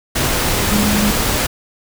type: tone in noise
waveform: sine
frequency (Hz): 207.7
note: G#3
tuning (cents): 0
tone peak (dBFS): -15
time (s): 0.71-1.11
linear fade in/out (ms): 10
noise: pink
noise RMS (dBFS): -17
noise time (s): 0.15-1.47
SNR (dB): -1
effects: none